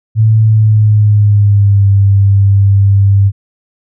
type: tone with pitch glide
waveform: sine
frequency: 110 to 99.14 Hz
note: A2 to G2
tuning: 0 to +20 cents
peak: -4 dBFS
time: 0.15-3.32 s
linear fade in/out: 50 ms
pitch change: -180 cents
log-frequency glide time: 0.42-1.88 s
effects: none